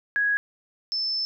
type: tone pair in turn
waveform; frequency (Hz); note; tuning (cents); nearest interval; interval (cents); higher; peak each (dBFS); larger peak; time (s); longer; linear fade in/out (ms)
sine; 1661.2 / 5274; G#6 / E8; 0 / 0; octave + minor sixth; 2000; second; -20 / -24; first; 0.16-0.37 / 0.92-1.25; second; 0
effects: none